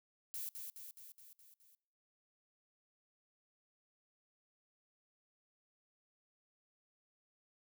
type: noise with echo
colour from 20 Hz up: violet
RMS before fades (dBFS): -43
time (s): 0.34-0.49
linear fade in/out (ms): 0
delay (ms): 210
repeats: 6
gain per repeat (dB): -4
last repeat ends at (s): 1.75
effects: noise-tail reverb RT60 0.8 s tail -26 dB re dry